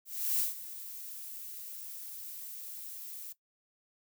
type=noise with ADSR envelope; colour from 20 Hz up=violet; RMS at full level=-29 dBFS; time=0.05-3.33 s; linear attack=340 ms; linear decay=150 ms; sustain=-15 dB; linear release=11 ms; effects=noise-tail reverb RT60 0.1 s tail -17 dB re dry